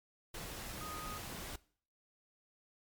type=tone in noise; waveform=sine; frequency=1244.5 Hz; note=D#6; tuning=in tune; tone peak=-45 dBFS; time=0.81-1.18 s; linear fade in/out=5 ms; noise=pink; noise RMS=-45 dBFS; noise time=0.34-1.56 s; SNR=-3 dB; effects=noise-tail reverb RT60 0.5 s tail -21 dB re dry + MP3 96 kbps